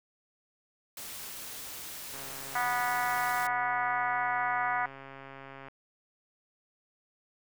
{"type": "noise", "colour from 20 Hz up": "white", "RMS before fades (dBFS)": -42, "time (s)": [0.97, 3.47], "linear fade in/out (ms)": 2}
{"type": "click train", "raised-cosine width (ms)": 0.5, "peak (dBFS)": -31, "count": 483, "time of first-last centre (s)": [2.14, 5.684], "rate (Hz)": 136}
{"type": "harmonic tone", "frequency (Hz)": 245.1, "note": "B3", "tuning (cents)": -13, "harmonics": [3, 4, 5, 6, 7, 8, 9], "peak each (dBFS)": [-32, -34, -35, -35, -39, -37, -43], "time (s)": [2.55, 4.86], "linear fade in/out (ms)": 5}
{"effects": []}